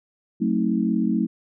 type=chord; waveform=sine; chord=F# diminished seventh; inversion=none; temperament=just; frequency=185 / 222 / 266.4 / 319.7 Hz; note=F#3 / A3 / C4 / Eb4; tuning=0 / +16 / +31 / +47 cents; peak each=-25 / -22 / -27 / -26 dBFS; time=0.4-1.27 s; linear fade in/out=20 ms; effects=none